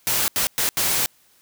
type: noise bursts at uneven times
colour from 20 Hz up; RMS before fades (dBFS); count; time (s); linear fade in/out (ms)
white; -21; 4; 0.07-0.28 / 0.36-0.47 / 0.58-0.69 / 0.77-1.06; 0
effects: white hiss -58 dBFS RMS until 1.41 s